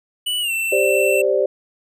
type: tone with pitch glide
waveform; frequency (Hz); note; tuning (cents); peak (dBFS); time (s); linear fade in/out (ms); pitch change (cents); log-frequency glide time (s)
square; 2960 to 2683; F#7 to E7; 0 to +30; -20; 0.26-1.22; 10; -170; 0.4-0.52
type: chord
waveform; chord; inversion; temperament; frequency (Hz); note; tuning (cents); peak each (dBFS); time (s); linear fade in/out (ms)
sine; G suspended fourth; none; equal; 392 / 523.3 / 587.3; G4 / C5 / D5; 0 / 0 / 0; -19; 0.72-1.46; 5
effects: none